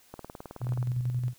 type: click train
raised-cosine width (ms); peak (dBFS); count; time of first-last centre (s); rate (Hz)
1; -26; 14; 0.14-0.828; 18.9
type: tone with tremolo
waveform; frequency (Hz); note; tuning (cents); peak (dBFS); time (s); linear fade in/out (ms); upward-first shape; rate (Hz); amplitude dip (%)
sine; 123.6; B2; +2; -25; 0.6-1.34; 50; square; 11; 40
effects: white hiss -60 dBFS RMS until 1.38 s